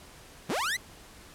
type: linear sweep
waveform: sawtooth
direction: up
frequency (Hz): 110.6 to 2100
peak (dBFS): -24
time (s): 0.49-0.77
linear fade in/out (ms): 10
effects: pink hiss -51 dBFS RMS until 1.34 s + low-pass 12000 Hz 12 dB/octave